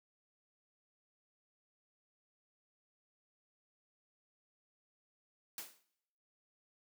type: noise with exponential decay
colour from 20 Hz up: white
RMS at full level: -41 dBFS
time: 5.58-5.83 s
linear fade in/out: 1 ms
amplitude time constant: 53 ms
effects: noise-tail reverb RT60 0.8 s tail -20 dB re dry + high-pass 200 Hz 12 dB/octave